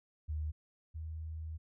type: tone pair in turn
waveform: sine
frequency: 76.7 / 79.52 Hz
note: D#2 / D#2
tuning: -24 / +38 cents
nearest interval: minor second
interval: 62 cents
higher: second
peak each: -34 / -39 dBFS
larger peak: first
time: 0.28-0.52 / 0.94-1.58 s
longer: second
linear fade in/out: 20 ms
effects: none